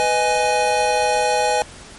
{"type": "chord", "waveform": "square", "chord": "G# minor", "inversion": "first", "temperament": "just", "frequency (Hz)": [498.4, 623, 830.6], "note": ["B4", "D#5", "G#5"], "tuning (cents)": [16, 2, 0], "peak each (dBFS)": [-22, -23, -19], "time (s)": [0, 1.62], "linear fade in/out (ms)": 0, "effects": ["pink hiss -40 dBFS RMS until 1.98 s", "MP3 48 kbps"]}